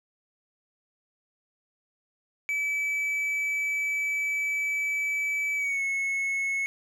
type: tone with pitch glide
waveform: triangle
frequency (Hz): 2300 to 2190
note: D7 to C#7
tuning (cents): -37 to -22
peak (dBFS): -24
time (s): 2.49-6.66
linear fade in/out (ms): 0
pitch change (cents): -85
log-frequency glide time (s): 5.56-5.82
effects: none